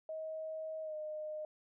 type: tone with pitch glide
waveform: sine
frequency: 633 to 613.6 Hz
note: D#5 to D#5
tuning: +30 to -24 cents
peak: -39 dBFS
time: 0.09-1.45 s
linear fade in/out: 2 ms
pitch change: -54 cents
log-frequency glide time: 0.82-0.95 s
effects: none